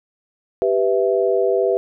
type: chord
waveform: sine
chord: E minor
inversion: first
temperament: equal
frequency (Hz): 392 / 493.9 / 659.3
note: G4 / B4 / E5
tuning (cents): 0 / 0 / 0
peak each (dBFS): -18 / -19 / -21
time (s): 0.62-1.77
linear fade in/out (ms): 0
effects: none